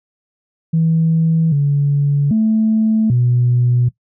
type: tone with pitch steps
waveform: sine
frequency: 162.6 / 142.9 / 219.4 / 122.5 Hz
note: E3 / D3 / A3 / B2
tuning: -23 / -47 / -5 / -14 cents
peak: -10 dBFS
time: 0.73-3.89 s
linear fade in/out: 10 ms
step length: 790 ms
effects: noise-tail reverb RT60 0.1 s tail -17 dB re dry + tanh soft clip ceiling -6 dBFS